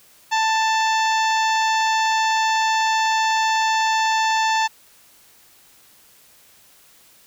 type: harmonic tone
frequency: 884 Hz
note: A5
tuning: 8 cents sharp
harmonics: 1 / 2 / 3 / 4 / 5 / 6 / 7 / 8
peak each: -18 / -24 / -28 / -30 / -32 / -34 / -35 / -36 dBFS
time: 0.31-4.68 s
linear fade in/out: 20 ms
effects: white hiss -52 dBFS RMS until 7.26 s